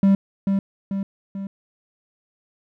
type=tone with echo; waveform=triangle; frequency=196 Hz; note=G3; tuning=in tune; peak=-10 dBFS; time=0.03-0.15 s; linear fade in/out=2 ms; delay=440 ms; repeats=3; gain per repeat=-5 dB; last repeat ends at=1.47 s; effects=none